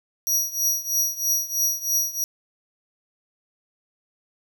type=tone with tremolo; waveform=sawtooth; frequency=5770 Hz; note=F#8; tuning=44 cents flat; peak=-15 dBFS; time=0.27-2.24 s; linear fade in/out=0 ms; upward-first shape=triangle; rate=3.1 Hz; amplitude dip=90%; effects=9-bit